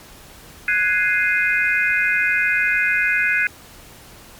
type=chord; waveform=sine; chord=Ab dominant seventh; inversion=third; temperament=equal; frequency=1480 / 1661.2 / 2093 / 2489 Hz; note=Gb6 / Ab6 / C7 / Eb7; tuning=0 / 0 / 0 / 0 cents; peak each=-21 dBFS; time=0.68-3.47 s; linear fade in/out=2 ms; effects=pink hiss -43 dBFS RMS until 4.39 s + MP3 96 kbps